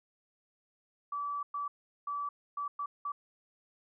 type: tone bursts at uneven times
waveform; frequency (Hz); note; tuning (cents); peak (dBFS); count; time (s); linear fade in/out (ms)
sine; 1153; D6; -32; -33; 6; 1.12-1.43 / 1.54-1.68 / 2.07-2.29 / 2.57-2.68 / 2.79-2.86 / 3.05-3.12; 5
effects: none